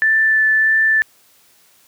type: tone with vibrato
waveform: sine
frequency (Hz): 1760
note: A6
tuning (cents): 0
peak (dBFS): -11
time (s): 0.02-1.02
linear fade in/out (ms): 0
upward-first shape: sine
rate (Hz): 1.6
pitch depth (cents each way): 9
effects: white hiss -53 dBFS RMS until 1.87 s + high-pass 80 Hz 12 dB/octave